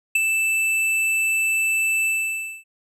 square tone with ADSR envelope, 2644 Hz, E7, 5 cents sharp, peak -14 dBFS, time 0.15-2.64 s, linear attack 6 ms, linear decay 17 ms, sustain -5 dB, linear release 580 ms, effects low-pass 12000 Hz 12 dB/octave

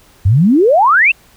sine exponential sweep, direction up, 87.31 to 2794 Hz, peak -6 dBFS, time 0.25-1.12 s, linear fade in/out 10 ms, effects pink hiss -47 dBFS RMS until 1.36 s

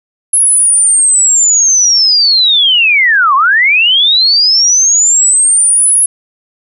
sine linear two-way sweep, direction down then up, 10680 to 1031 to 10680 Hz, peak -5 dBFS, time 0.33-6.06 s, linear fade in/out 5 ms, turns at 3.35 s, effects none

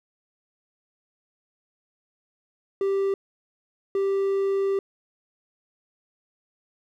triangle tone bursts at uneven times, 392 Hz, G4, in tune, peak -19 dBFS, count 2, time 2.81-3.14 / 3.95-4.79 s, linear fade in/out 2 ms, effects none

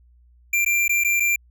square tone with dropouts, 2372 Hz, D7, 17 cents sharp, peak -18 dBFS, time 0.53-1.36 s, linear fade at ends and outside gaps 5 ms, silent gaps 0.649-0.661 / 0.88-0.893 / 1.038-1.046 / 1.199-1.203 s, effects added 60 Hz sine -51 dBFS peak until 1.5 s

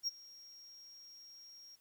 triangle tone with ADSR envelope, 5588 Hz, F8, in tune, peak -30 dBFS, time 0.03-1.76 s, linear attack 45 ms, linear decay 22 ms, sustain -22 dB, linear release 14 ms, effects white hiss -72 dBFS RMS until 1.8 s + high-pass 60 Hz 12 dB/octave

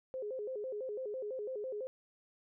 sine tone with vibrato, 466.2 Hz, A#4, in tune, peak -37 dBFS, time 0.14-1.87 s, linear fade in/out 0 ms, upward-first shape square, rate 6 Hz, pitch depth 190 cents each way, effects none

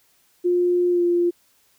sine tone with pitch glide, 354.4 to 348.1 Hz, F4 to F4, +25 to -6 cents, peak -16 dBFS, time 0.44-1.31 s, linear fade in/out 20 ms, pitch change -31 cents, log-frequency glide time 0.9-1.03 s, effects white hiss -61 dBFS RMS until 1.78 s

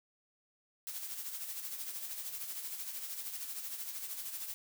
blue noise with tremolo, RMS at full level -40 dBFS, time 0.87-4.54 s, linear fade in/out 0 ms, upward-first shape sine, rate 13 Hz, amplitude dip 50%, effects none

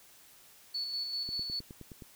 sine tone with tremolo, 4435 Hz, C#8, in tune, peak -32 dBFS, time 0.74-1.6 s, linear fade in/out 10 ms, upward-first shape square, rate 5.1 Hz, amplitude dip 35%
click train, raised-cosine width 3 ms, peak -33 dBFS, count 8, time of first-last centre 1.29-2.022 s, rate 9.56 Hz
effects white hiss -58 dBFS RMS until 2.15 s

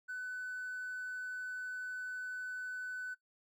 triangle tone with hard clipping, 1502 Hz, F#6, 26 cents sharp, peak -39 dBFS, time 0.08-3.15 s, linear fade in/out 20 ms, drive 4 dB, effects noise-tail reverb RT60 0.1 s tail -20 dB re dry

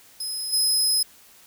25% pulse tone with level steps, 5090 Hz, D#8, 39 cents sharp, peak -23 / -14 dBFS, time 0.2-1.03 s, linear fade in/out 5 ms, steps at 0.52 s, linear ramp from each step 20 ms, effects white hiss -52 dBFS RMS until 1.46 s

